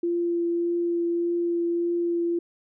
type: tone with vibrato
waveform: sine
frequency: 343.1 Hz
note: F4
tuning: 31 cents flat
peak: -22 dBFS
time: 0.03-2.39 s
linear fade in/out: 5 ms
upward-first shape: triangle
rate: 1.7 Hz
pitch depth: 11 cents each way
effects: none